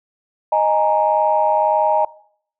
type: chord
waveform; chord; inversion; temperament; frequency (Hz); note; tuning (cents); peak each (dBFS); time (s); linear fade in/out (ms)
sine; D# suspended fourth; none; equal with one note detuned; 620.1 / 830.6 / 932.3; D#5 / G#5 / A#5; -6 / 0 / 0; -17; 0.52-2.05; 5
effects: noise-tail reverb RT60 0.6 s tail -21 dB re dry + tanh soft clip ceiling -3 dBFS